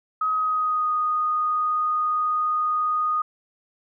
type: tone with pitch glide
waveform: sine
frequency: 1267 to 1237.3 Hz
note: D#6 to D#6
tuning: +31 to -10 cents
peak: -20 dBFS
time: 0.21-3.22 s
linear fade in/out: 5 ms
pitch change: -41 cents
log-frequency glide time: 0.31-0.92 s
effects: none